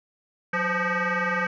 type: tone with frequency modulation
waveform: sine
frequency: 164.3 Hz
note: E3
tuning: 5 cents flat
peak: -21 dBFS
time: 0.53-1.47 s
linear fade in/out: 5 ms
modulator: 348 Hz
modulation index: 5.6
effects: tanh soft clip ceiling -19 dBFS